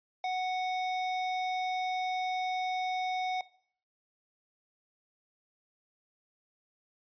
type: tone with hard clipping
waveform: sine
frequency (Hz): 740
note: F#5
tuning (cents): 0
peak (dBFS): -32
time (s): 0.24-3.41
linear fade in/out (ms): 2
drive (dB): 18
effects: noise-tail reverb RT60 0.6 s tail -20 dB re dry + resampled to 11025 Hz